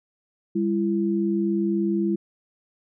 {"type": "tone pair together", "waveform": "sine", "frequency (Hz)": [200, 336.4], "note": ["G3", "E4"], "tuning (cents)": [35, 35], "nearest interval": "major sixth", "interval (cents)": 900, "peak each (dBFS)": -23, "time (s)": [0.55, 2.16], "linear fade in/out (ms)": 10, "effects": []}